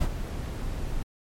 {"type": "noise with ADSR envelope", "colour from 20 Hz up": "brown", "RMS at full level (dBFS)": -21, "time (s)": [0, 1.03], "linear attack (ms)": 18, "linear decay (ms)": 56, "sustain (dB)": -10, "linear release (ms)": 6, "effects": ["MP3 64 kbps"]}